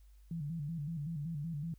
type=tone with vibrato; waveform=sine; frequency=155.56 Hz; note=D#3; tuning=in tune; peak=-36 dBFS; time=0.31-1.74 s; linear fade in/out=2 ms; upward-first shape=square; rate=5.3 Hz; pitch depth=120 cents each way; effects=added 50 Hz sine -56 dBFS peak until 1.78 s + white hiss -75 dBFS RMS until 1.78 s